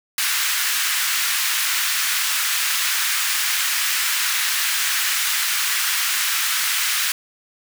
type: high-pass noise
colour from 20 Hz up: pink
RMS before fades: -21 dBFS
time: 0.18-7.12 s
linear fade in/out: 2 ms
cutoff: 1400 Hz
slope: 24 dB/octave
effects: none